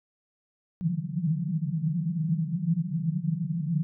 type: band-pass noise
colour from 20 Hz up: pink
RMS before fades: -28 dBFS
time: 0.81-3.83 s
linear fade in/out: 0 ms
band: 150 to 180 Hz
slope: 96 dB/octave
effects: none